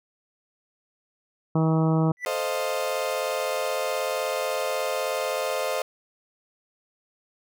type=harmonic tone; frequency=160 Hz; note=D#3; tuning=49 cents sharp; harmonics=1 / 2 / 3 / 4 / 5 / 6 / 7 / 8; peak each=-20 / -26 / -30 / -32 / -34 / -36 / -37 / -38 dBFS; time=1.55-2.12 s; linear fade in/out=5 ms
type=tone with exponential growth; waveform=triangle; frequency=1975.5 Hz; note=B6; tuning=in tune; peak=-22 dBFS; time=2.17-2.25 s; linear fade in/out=0 ms; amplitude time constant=17 ms
type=chord; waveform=35% pulse; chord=F dominant seventh; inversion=first; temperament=equal; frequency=440 / 523.3 / 622.3 / 698.5 Hz; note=A4 / C5 / Eb5 / F5; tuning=0 / 0 / 0 / 0 cents; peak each=-32 / -27 / -28 / -32 dBFS; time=2.26-5.82 s; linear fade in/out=2 ms
effects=none